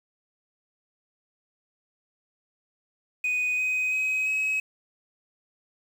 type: tone with pitch steps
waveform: sine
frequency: 2489 / 2511 / 2533 / 2555 Hz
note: D#7 / D#7 / D#7 / D#7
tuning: 0 / +15 / +30 / +45 cents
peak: -21 dBFS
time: 3.24-4.6 s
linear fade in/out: 5 ms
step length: 340 ms
effects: tanh soft clip ceiling -22 dBFS + 8-bit

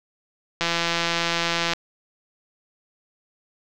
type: click train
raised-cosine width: 0.2 ms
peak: -5 dBFS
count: 191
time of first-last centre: 0.61-1.734 s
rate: 169 Hz
effects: low-pass 6000 Hz 12 dB/octave + 7-bit

